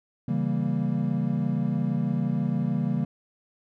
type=chord; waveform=triangle; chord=C# diminished seventh; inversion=none; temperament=equal; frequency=138.59 / 164.81 / 196 / 233.1 Hz; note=C#3 / E3 / G3 / Bb3; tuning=0 / 0 / 0 / 0 cents; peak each=-27 dBFS; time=0.28-3.05 s; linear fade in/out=5 ms; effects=none